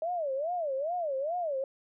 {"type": "tone with vibrato", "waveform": "sine", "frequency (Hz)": 617, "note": "D#5", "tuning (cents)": -15, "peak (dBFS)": -29, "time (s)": [0.02, 1.64], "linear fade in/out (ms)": 2, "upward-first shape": "sine", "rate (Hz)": 2.4, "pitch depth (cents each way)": 270, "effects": []}